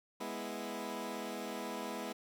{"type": "chord", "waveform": "15% pulse", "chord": "E major", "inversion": "first", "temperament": "equal", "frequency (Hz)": [207.7, 246.9, 329.6], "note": ["G#3", "B3", "E4"], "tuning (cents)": [0, 0, 0], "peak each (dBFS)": [-37, -37, -38], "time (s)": [0.2, 2.13], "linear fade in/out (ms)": 10, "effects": []}